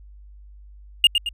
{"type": "tone with echo", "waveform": "triangle", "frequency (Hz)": 2834, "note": "F7", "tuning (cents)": 25, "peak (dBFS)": -7, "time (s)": [1.04, 1.07], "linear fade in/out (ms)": 2, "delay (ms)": 110, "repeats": 2, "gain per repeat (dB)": -7, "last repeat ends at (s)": 1.29, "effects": ["added 50 Hz sine -42 dBFS peak until 1.33 s"]}